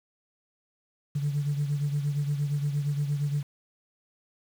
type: beating tone pair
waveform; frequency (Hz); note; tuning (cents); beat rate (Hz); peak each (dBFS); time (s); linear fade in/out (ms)
sine; 143.6 / 152.2; D3 / D#3; -39 / -38; 8.6; -25 / -32; 1.15-3.43; 10
effects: tanh soft clip ceiling -20 dBFS + 8-bit